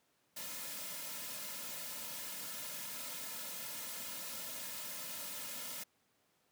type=noise with comb filter; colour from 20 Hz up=white; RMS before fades=-44 dBFS; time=0.36-5.84 s; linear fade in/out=10 ms; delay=2.6 ms; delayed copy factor=-0.85; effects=pink hiss -75 dBFS RMS until 6.51 s + high-pass 150 Hz 12 dB/octave